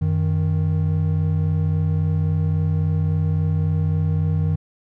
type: tone pair together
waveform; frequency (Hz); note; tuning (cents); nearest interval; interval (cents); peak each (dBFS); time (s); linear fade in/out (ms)
triangle; 92.5 / 156.15; F#2 / D#3; 0 / +7; major sixth; 907; -18; 0.01-4.56; 10
effects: none